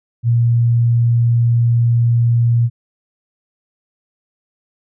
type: tone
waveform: sine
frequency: 118 Hz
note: A#2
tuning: 22 cents sharp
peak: -10 dBFS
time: 0.23-2.7 s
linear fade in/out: 50 ms
effects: none